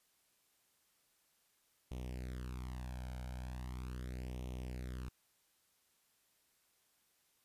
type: tone with flanger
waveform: sawtooth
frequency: 62.6 Hz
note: B1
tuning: 24 cents sharp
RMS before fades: -44 dBFS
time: 1.91-5.09 s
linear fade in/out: 5 ms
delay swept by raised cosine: 0.32 to 1.32 ms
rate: 0.39 Hz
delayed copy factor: +0.8
effects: white hiss -75 dBFS RMS until 7.44 s + resampled to 32000 Hz